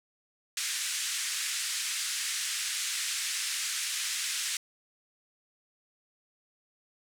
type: band-pass noise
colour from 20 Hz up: white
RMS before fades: -33 dBFS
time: 0.57-4.57 s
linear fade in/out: 2 ms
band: 1600 to 9100 Hz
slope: 24 dB/octave
effects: none